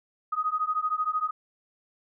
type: beating tone pair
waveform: sine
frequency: 1244.5 / 1257.5 Hz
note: D#6 / D#6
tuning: 0 / +18 cents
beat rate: 13 Hz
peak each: -28 dBFS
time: 0.32-1.31 s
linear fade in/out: 10 ms
effects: none